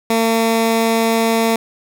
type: tone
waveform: 15% pulse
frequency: 226.6 Hz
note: A#3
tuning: 49 cents flat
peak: -7 dBFS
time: 0.1-1.56 s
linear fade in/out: 2 ms
effects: none